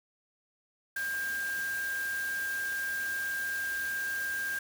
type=tone in noise; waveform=sine; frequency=1600 Hz; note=G6; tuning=35 cents sharp; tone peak=-31 dBFS; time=0.96-4.59 s; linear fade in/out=5 ms; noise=white; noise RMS=-43 dBFS; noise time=0.96-4.59 s; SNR=+9 dB; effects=none